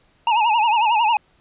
square tone with vibrato, 895 Hz, A5, 29 cents sharp, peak -15 dBFS, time 0.27-1.17 s, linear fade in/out 2 ms, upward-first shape sine, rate 11 Hz, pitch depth 120 cents each way, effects pink hiss -59 dBFS RMS until 1.4 s + resampled to 8000 Hz

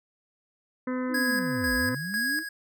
harmonic tone, 254 Hz, B3, 49 cents sharp, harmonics 1 / 2 / 4 / 5 / 6 / 7 / 8, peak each -28 / -34 / -40 / -42 / -44 / -45 / -46 dBFS, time 0.87-1.95 s, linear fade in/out 5 ms
sine linear two-way sweep, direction down then up, 329.6 to 46.25 to 329.6 Hz, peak -33 dBFS, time 1.08-2.44 s, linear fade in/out 50 ms, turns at 1.74 s
square tone with tremolo, 1654 Hz, G#6, 8 cents flat, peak -26 dBFS, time 1.14-2.49 s, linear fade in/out 5 ms, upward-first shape square, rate 2 Hz, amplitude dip 60%
effects none

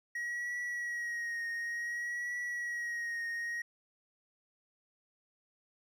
triangle tone with vibrato, 1900 Hz, A#6, 33 cents sharp, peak -33 dBFS, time 0.15-3.62 s, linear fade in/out 5 ms, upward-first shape triangle, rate 0.56 Hz, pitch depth 40 cents each way, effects none

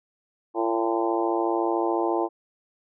harmonic tone with a mistuned harmonic, 113.9 Hz, A#2, 40 cents flat, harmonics 3 / 4 / 5 / 6 / 7 / 8 / 9, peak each -25 / -30 / -32 / -31 / -30 / -31 / -34 dBFS, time 0.54-2.29 s, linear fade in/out 50 ms, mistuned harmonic 8, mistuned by -36 cents, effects none

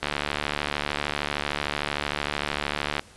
click train, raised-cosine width 0.3 ms, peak -9 dBFS, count 218, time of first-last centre 0.03-2.994 s, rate 73.2 Hz, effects pink hiss -51 dBFS RMS until 3.16 s + resampled to 24000 Hz

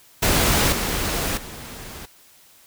pink noise with level steps, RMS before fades -18 / -24 / -37 dBFS, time 0.22-2.06 s, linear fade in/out 10 ms, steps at 0.72 / 1.37 s, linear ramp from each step 5 ms, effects white hiss -52 dBFS RMS until 2.66 s

